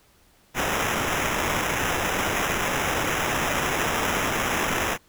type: noise with sample-and-hold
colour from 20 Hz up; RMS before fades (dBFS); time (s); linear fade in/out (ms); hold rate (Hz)
blue; -25; 0.54-4.98; 50; 4410
effects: pink hiss -59 dBFS RMS until 5.08 s